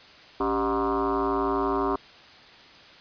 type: tone with frequency modulation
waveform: sine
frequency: 392 Hz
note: G4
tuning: in tune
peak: -22 dBFS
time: 0.4-1.96 s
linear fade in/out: 5 ms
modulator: 112 Hz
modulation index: 7.3
effects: white hiss -49 dBFS RMS until 3 s + resampled to 11025 Hz